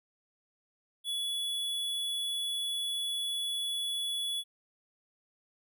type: tone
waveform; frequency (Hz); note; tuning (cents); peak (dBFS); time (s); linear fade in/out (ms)
square; 3403; G#7; +41; -32; 1.04-4.44; 50
effects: none